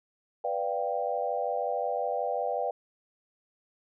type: chord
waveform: sine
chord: G dominant seventh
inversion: first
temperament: equal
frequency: 493.9 / 587.3 / 698.5 / 784 Hz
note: B4 / D5 / F5 / G5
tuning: 0 / 0 / 0 / 0 cents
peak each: -33 dBFS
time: 0.44-2.71 s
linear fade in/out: 5 ms
effects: none